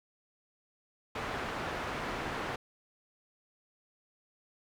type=low-pass noise; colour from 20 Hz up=white; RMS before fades=-37 dBFS; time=1.15-2.56 s; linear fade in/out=5 ms; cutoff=1500 Hz; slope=12 dB/octave; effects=none

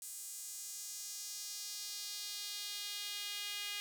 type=tone with high-pass filter sweep; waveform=sawtooth; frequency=409.7 Hz; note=G#4; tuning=24 cents flat; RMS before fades=-44 dBFS; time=0.02-3.8 s; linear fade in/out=0 ms; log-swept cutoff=8300 to 2800 Hz; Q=1.8; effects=11-bit

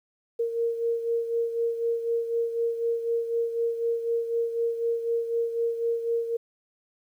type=beating tone pair; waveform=sine; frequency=463.5 / 467.5 Hz; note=A#4 / A#4; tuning=-10 / +5 cents; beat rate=4 Hz; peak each=-25 / -32 dBFS; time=0.39-6.37 s; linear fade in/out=10 ms; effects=10-bit

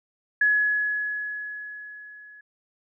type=tone with level ramp; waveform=sine; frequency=1691 Hz; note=G#6; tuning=31 cents sharp; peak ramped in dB=-16 to -45 dBFS; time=0.41-2.41 s; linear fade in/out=5 ms; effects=none

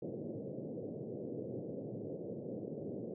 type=band-pass noise; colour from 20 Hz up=white; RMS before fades=-43 dBFS; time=0.02-3.14 s; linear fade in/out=5 ms; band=110 to 540 Hz; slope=48 dB/octave; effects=none

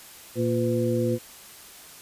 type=harmonic tone with a mistuned harmonic; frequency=116.54 Hz; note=A#2; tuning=in tune; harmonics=1 / 2 / 3 / 4; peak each=-27 / -27 / -27 / -27 dBFS; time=0.35-1.19 s; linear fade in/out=50 ms; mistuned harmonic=4; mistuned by=+130 cents; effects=white hiss -46 dBFS RMS until 2.01 s + resampled to 32000 Hz

